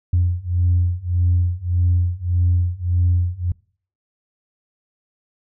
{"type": "beating tone pair", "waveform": "sine", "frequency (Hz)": [87.4, 89.1], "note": ["F2", "F2"], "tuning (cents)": [2, 35], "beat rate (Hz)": 1.7, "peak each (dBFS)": [-18, -17], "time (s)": [0.13, 3.52], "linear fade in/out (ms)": 5, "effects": ["noise-tail reverb RT60 0.5 s tail -26 dB re dry", "tanh soft clip ceiling -9 dBFS"]}